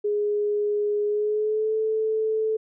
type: tone with pitch glide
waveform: sine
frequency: 415.3 to 437.7 Hz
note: G#4 to A4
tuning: 0 to -9 cents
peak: -21 dBFS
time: 0.04-2.57 s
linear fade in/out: 10 ms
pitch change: +91 cents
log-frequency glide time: 1.06-1.75 s
effects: none